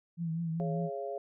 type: tone with vibrato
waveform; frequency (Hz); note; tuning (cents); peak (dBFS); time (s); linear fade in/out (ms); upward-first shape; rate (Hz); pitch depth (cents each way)
sine; 165.4; E3; +6; -31; 0.17-0.9; 50; triangle; 5.1; 59
type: chord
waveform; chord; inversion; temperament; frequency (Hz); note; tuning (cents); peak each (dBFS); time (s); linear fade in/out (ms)
sine; Db major; second; equal with one note detuned; 415.3 / 554.4 / 684.9; Ab4 / Db5 / F5; 0 / 0 / -34; -39; 0.6-1.18; 0
effects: none